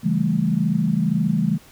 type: chord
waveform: sine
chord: A dominant seventh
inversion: first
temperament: just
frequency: 137.5 / 165 / 198 / 220 Hz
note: C#3 / E3 / G3 / A3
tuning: -14 / +2 / +18 / 0 cents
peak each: -27 / -21 / -22 / -23 dBFS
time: 0.03-1.58 s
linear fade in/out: 20 ms
effects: pink hiss -49 dBFS RMS until 1.71 s